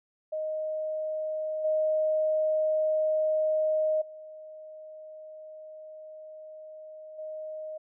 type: tone with level steps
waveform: sine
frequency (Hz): 622.3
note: D#5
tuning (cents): 0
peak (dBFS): -29 / -23 / -42 / -35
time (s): 0.32-7.78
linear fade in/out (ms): 10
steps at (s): 1.64 / 4.01 / 7.18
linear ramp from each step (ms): 10
effects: none